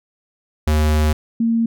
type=tone pair in turn; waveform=square / sine; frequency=76.5 / 229.2 Hz; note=D#2 / A#3; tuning=-29 / -29 cents; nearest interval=octave + perfect fifth; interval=1900 cents; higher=second; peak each=-14 dBFS; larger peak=neither; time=0.67-1.13 / 1.4-1.66 s; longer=first; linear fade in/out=5 ms; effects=none